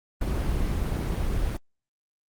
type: noise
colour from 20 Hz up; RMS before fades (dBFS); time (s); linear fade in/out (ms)
brown; -26; 0.21-1.57; 5
effects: Opus 24 kbps